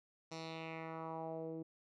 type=tone with low-pass filter sweep; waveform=10% pulse; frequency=162 Hz; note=E3; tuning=30 cents flat; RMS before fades=-45 dBFS; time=0.31-1.63 s; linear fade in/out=10 ms; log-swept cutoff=5700 to 350 Hz; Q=2.6; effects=none